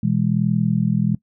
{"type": "chord", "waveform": "sine", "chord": "E major", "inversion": "second", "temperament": "just", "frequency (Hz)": [123.61, 164.81, 206], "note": ["B2", "E3", "G#3"], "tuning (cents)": [2, 0, -14], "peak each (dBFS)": [-22, -20, -20], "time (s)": [0.03, 1.15], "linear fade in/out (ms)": 5, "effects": ["noise-tail reverb RT60 0.1 s tail -20 dB re dry"]}